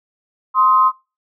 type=tone pair together; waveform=sine; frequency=1046.5 / 1261.4 Hz; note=C6 / D#6; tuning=0 / +23 cents; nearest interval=minor third; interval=323 cents; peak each=-11 / -15 dBFS; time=0.54-0.92 s; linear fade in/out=50 ms; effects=noise-tail reverb RT60 0.3 s tail -23 dB re dry